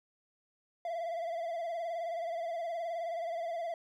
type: tone with vibrato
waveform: triangle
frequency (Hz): 675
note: E5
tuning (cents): +41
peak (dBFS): -32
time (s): 0.85-3.74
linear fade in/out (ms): 2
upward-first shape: sine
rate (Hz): 19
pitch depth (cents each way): 61
effects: none